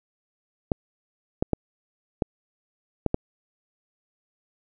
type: clicks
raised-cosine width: 2 ms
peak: -8 dBFS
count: 6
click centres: 0.718 / 1.425 / 1.533 / 2.222 / 3.063 / 3.144 s
effects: none